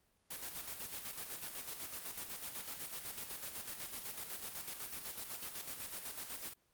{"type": "noise with tremolo", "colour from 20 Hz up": "white", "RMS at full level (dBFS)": -43, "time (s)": [0.3, 6.54], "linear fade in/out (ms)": 10, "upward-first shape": "square", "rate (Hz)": 8, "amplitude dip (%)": 50, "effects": ["pink hiss -75 dBFS RMS until 6.73 s", "Opus 24 kbps"]}